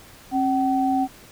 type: tone pair together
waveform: sine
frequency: 269.3 / 760.6 Hz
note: C#4 / F#5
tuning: -50 / +48 cents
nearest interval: octave + tritone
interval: 1798 cents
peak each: -21 dBFS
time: 0.31-1.08 s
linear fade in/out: 50 ms
effects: pink hiss -47 dBFS RMS until 1.31 s